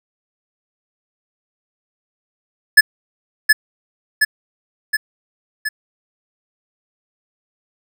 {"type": "tone with echo", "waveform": "square", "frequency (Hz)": 1722, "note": "A6", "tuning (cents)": -38, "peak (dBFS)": -3, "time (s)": [2.77, 2.81], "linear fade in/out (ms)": 10, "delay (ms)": 720, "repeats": 4, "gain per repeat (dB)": -4, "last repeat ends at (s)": 5.69, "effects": []}